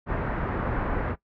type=low-pass noise; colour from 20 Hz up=pink; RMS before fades=-28 dBFS; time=0.06-1.16 s; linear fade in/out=50 ms; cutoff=1700 Hz; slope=24 dB/octave; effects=noise-tail reverb RT60 0.1 s tail -18 dB re dry